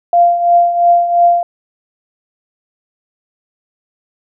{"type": "tone with tremolo", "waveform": "sine", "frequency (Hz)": 694, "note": "F5", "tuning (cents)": -11, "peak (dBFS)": -4, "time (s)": [0.13, 1.43], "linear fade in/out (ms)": 2, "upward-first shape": "triangle", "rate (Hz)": 2.9, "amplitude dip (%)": 70, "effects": []}